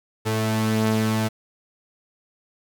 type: tone pair together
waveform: sawtooth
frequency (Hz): 110 / 219.2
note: A2 / A3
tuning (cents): 0 / -6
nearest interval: octave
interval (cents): 1194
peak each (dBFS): -19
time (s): 0.25-1.29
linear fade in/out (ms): 20
effects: 9-bit